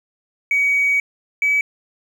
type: tone pair in turn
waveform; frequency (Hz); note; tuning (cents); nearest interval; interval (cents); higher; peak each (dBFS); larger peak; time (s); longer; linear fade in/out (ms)
triangle; 2260 / 2286; C#7 / D7; +33 / -47; unison; 20; second; -11; neither; 0.51-1 / 1.42-1.61; first; 2
effects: tanh soft clip ceiling -11 dBFS